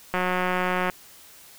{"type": "click train", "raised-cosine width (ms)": 0.5, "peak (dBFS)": -10, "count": 139, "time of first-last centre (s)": [0.14, 0.898], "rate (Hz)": 182, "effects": ["white hiss -49 dBFS RMS until 1.58 s"]}